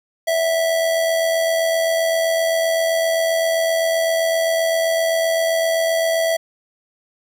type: tone with amplitude modulation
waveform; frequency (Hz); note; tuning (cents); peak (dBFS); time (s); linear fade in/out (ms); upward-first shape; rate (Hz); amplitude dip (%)
square; 657; E5; -6; -15; 0.27-6.37; 10; sine; 87.7; 40
effects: none